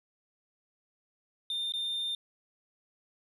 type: tone with dropouts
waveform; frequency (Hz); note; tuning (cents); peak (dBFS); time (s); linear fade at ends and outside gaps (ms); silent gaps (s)
sine; 3613; A7; +45; -28; 1.5-2.15; 2; 1.722-1.737
effects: tanh soft clip ceiling -30 dBFS